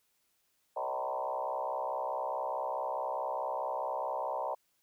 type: tone with frequency modulation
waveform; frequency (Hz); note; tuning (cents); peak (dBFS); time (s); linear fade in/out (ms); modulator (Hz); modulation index
sine; 765; G5; -42; -32; 0.76-4.55; 10; 64.7; 3.7
effects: white hiss -75 dBFS RMS until 4.82 s